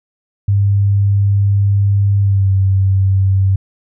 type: tone with pitch glide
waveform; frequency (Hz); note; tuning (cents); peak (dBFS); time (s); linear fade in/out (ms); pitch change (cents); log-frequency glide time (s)
sine; 100 to 96.32; G2 to G2; +35 to -30; -9; 0.48-3.56; 5; -65; 2.21-2.51
effects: none